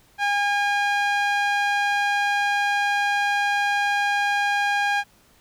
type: tone with band-pass filter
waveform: sawtooth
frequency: 813 Hz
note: G#5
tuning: 37 cents flat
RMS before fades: -22 dBFS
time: 0.18-5.04 s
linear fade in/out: 50 ms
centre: 1600 Hz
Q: 1.1
effects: pink hiss -57 dBFS RMS until 5.4 s